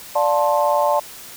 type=chord; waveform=sine; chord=D minor seventh; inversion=none; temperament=just; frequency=587.3 / 704.8 / 881 / 1057.2 Hz; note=D5 / F5 / A5 / C6; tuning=0 / +16 / +2 / +18 cents; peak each=-18 / -23 / -19 / -23 dBFS; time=0.15-1 s; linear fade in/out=10 ms; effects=white hiss -38 dBFS RMS until 1.36 s